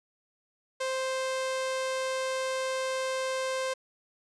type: tone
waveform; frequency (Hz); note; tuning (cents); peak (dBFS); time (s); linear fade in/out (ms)
sawtooth; 523.3; C5; 0; -25; 0.8-3.74; 10
effects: resampled to 22050 Hz + 9-bit